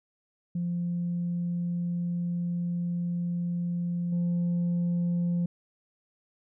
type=tone with level steps; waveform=sine; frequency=173.8 Hz; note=F3; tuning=8 cents flat; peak=-26 / -22 dBFS; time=0.55-5.46 s; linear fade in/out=5 ms; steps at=4.12 s; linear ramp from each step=5 ms; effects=tanh soft clip ceiling -23 dBFS